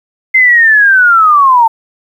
sine linear sweep, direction down, 2089 to 885 Hz, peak -3 dBFS, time 0.34-1.68 s, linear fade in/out 10 ms, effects 7-bit

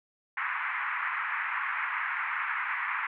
white band-pass noise, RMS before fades -32 dBFS, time 0.37-3.07 s, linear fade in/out 5 ms, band 950 to 2200 Hz, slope 48 dB/octave, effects none

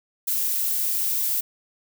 violet noise, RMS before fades -24 dBFS, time 0.27-1.41 s, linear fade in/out 10 ms, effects none

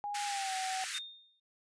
sine tone with pitch glide, 821 to 757.2 Hz, G#5 to F#5, -20 to +40 cents, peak -35 dBFS, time 0.04-0.84 s, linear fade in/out 0 ms, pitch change -140 cents, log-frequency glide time 0.25-0.54 s
pink high-pass noise, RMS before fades -39 dBFS, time 0.14-0.99 s, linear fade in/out 10 ms, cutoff 1400 Hz, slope 48 dB/octave
sine tone with exponential decay, 3655 Hz, A#7, 35 cents flat, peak -34 dBFS, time 0.94-1.4 s, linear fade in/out 5 ms, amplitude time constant 100 ms
effects noise-tail reverb RT60 0.1 s tail -18 dB re dry + resampled to 22050 Hz

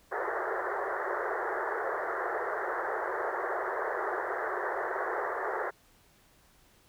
pink band-pass noise, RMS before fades -33 dBFS, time 0.11-5.71 s, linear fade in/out 20 ms, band 360 to 1900 Hz, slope 96 dB/octave, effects pink hiss -63 dBFS RMS until 6.88 s

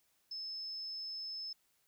sine tone, 5230 Hz, E8, 15 cents flat, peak -40 dBFS, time 0.31-1.53 s, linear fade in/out 5 ms, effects white hiss -75 dBFS RMS until 1.87 s

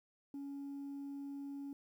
sine tone, 280 Hz, C#4, 18 cents sharp, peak -40 dBFS, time 0.34-1.73 s, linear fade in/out 2 ms, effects tanh soft clip ceiling -41 dBFS + 12-bit

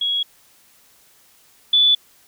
sine tone pair in turn, 3327 / 3469 Hz, G#7 / A7, +2 / -25 cents, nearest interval minor second, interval 73 cents, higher second, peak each -18 / -11 dBFS, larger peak second, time 0.01-0.23 / 1.73-1.95 s, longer neither, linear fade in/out 5 ms, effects white hiss -54 dBFS RMS until 2.27 s

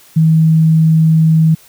sine tone, 160 Hz, D#3, 49 cents sharp, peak -6 dBFS, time 0.16-1.55 s, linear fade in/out 10 ms, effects white hiss -44 dBFS RMS until 1.68 s

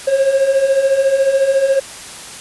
triangle beating tone pair, 530 / 544 Hz, C5 / C#5, +22 / -33 cents, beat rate 14 Hz, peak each -16 / -10 dBFS, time 0.07-1.8 s, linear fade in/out 10 ms, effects white hiss -32 dBFS RMS until 2.4 s + resampled to 24000 Hz

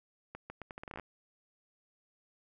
accelerating click train, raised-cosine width 0.5 ms, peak -28 dBFS, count 13, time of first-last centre 0.35-0.997 s, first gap 150 ms, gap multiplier 0.78, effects none

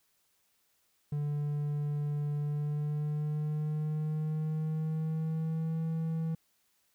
triangle tone with pitch glide, 146.83 to 161.98 Hz, D3 to E3, 0 to -30 cents, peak -28 dBFS, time 1.12-6.35 s, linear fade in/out 5 ms, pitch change +170 cents, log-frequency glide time 2.4-5.82 s, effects white hiss -73 dBFS RMS until 6.94 s

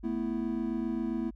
triangle chord, A suspended second, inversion none, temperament just, 220 / 247.5 / 330 Hz, A3 / B3 / E4, 0 / +4 / +2 cents, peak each -32 dBFS, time 0.03-1.31 s, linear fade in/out 20 ms, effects added 50 Hz sine -47 dBFS peak until 1.35 s

